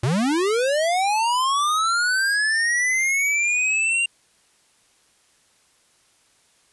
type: linear sweep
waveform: square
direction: up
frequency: 108.6 to 2794 Hz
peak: -19 dBFS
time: 0.03-4.06 s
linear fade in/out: 5 ms
effects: white hiss -60 dBFS RMS until 6.72 s + resampled to 24000 Hz